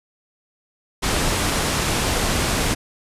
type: low-pass noise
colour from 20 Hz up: pink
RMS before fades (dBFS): -21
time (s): 1.02-2.75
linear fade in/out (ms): 20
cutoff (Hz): 11000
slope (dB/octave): 24
effects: resampled to 32000 Hz